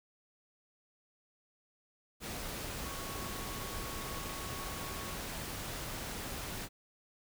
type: tone in noise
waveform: sine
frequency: 1108.7 Hz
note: C#6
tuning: in tune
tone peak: -48 dBFS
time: 2.82-5.19 s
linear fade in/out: 50 ms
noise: pink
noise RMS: -41 dBFS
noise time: 2.2-6.69 s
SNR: -10 dB
effects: none